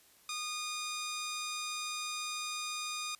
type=tone; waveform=10% pulse; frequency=1226 Hz; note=D#6; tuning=26 cents flat; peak=-28 dBFS; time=0.29-3.15 s; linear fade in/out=2 ms; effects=white hiss -63 dBFS RMS until 3.19 s + resampled to 32000 Hz